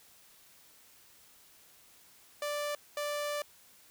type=tone bursts at uneven times; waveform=sawtooth; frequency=587.3 Hz; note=D5; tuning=in tune; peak=-29 dBFS; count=2; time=2.42-2.75 / 2.97-3.42 s; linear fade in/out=2 ms; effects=white hiss -60 dBFS RMS until 3.9 s